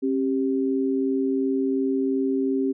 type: tone pair together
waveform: sine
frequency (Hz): 269.2 / 392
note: C4 / G4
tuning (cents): +49 / 0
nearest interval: perfect fifth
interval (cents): 651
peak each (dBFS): -22 / -25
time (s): 0.02-2.73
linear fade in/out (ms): 20
effects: none